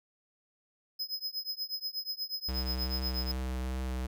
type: tone with tremolo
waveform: square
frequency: 5070 Hz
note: D#8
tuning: 32 cents sharp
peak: -31 dBFS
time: 0.99-3.32 s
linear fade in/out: 10 ms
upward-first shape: triangle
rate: 8.3 Hz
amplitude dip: 100%
type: tone with vibrato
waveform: square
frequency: 64 Hz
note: C2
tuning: 38 cents flat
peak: -33 dBFS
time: 2.48-4.07 s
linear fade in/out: 10 ms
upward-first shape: triangle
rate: 2.5 Hz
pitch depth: 15 cents each way
effects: none